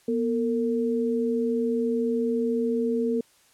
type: tone pair together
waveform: sine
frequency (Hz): 241 / 455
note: B3 / A#4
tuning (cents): -42 / -42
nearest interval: major seventh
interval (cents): 1100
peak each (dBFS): -25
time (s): 0.08-3.21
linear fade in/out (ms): 5
effects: white hiss -60 dBFS RMS until 3.53 s + low-pass 11000 Hz 12 dB/octave